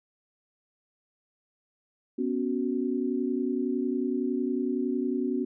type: chord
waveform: sine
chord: B suspended second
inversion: none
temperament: just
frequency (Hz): 246.9 / 277.8 / 370.4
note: B3 / C#4 / F#4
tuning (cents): 0 / +4 / +2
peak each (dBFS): -29 / -30 / -31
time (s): 2.18-5.45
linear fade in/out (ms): 10
effects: none